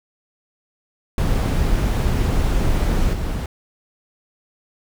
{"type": "noise with level steps", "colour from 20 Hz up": "brown", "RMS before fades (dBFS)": [-18, -23], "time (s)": [1.18, 3.46], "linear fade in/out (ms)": 2, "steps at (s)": 3.13, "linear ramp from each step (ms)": 2, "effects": []}